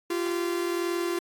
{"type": "tone pair together", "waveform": "45% pulse", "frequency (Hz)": [345.1, 386.8], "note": ["F4", "G4"], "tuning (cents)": [-21, -23], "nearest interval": "major second", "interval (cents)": 198, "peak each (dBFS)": [-27, -33], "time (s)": [0.1, 1.19], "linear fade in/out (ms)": 5, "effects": ["AAC 64 kbps"]}